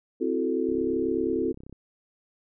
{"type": "chord", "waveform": "sine", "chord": "F# half-diminished seventh", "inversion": "second", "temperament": "equal", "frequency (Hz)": [261.6, 329.6, 370, 440], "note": ["C4", "E4", "F#4", "A4"], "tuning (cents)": [0, 0, 0, 0], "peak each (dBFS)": -29, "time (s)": [0.2, 1.53], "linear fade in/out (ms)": 20}
{"type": "click train", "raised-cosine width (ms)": 3, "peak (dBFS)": -31, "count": 35, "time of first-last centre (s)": [0.69, 1.727], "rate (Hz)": 32.8}
{"effects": []}